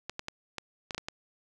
clicks, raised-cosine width 0.2 ms, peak -18 dBFS, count 8, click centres 0.096 / 0.194 / 0.284 / 0.583 / 0.908 / 0.947 / 0.98 / 1.085 s, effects none

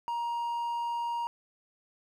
triangle tone, 942 Hz, A#5, 18 cents sharp, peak -28 dBFS, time 0.08-1.27 s, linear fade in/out 0 ms, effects none

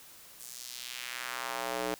square tone with high-pass filter sweep, 61.74 Hz, B1, in tune, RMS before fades -38 dBFS, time 0.4-1.94 s, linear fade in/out 0 ms, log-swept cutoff 8400 to 380 Hz, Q 1.3, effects white hiss -53 dBFS RMS until 1.99 s

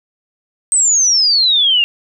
sine exponential sweep, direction down, 8372 to 2753 Hz, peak -9 dBFS, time 0.72-1.84 s, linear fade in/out 0 ms, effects none

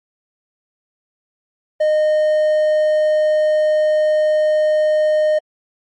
triangle tone, 614 Hz, D#5, 23 cents flat, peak -10 dBFS, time 1.8-5.39 s, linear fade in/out 10 ms, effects MP3 48 kbps

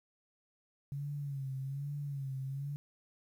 sine tone with vibrato, 138.9 Hz, C#3, 4 cents sharp, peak -36 dBFS, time 0.92-2.76 s, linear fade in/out 0 ms, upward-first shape sine, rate 1.2 Hz, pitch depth 74 cents each way, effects 11-bit

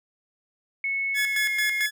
sine tone with pitch glide, 2200 to 2145 Hz, C#7 to C7, -14 to +42 cents, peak -24 dBFS, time 0.84-1.86 s, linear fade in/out 2 ms, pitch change -44 cents, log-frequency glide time 1.18-1.56 s
sawtooth tone with tremolo, 1701 Hz, G#6, 41 cents sharp, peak -20 dBFS, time 1.14-1.91 s, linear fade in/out 50 ms, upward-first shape square, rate 4.5 Hz, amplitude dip 70%
effects none

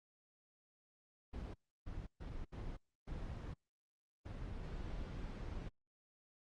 brown noise bursts at uneven times, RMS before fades -45 dBFS, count 6, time 1.33-1.54 / 1.86-2.07 / 2.2-2.45 / 2.52-2.77 / 3.07-3.54 / 4.25-5.69 s, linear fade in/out 10 ms, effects low-pass 5000 Hz 12 dB/octave + Opus 24 kbps

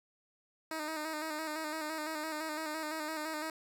10% pulse tone with vibrato, 311.1 Hz, D#4, in tune, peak -28 dBFS, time 0.71-3.5 s, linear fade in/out 2 ms, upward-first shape square, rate 5.9 Hz, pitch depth 40 cents each way, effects none

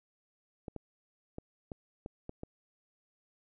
clicks, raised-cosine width 2 ms, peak -27 dBFS, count 7, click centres 0.682 / 0.763 / 1.384 / 1.718 / 2.061 / 2.294 / 2.434 s, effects none

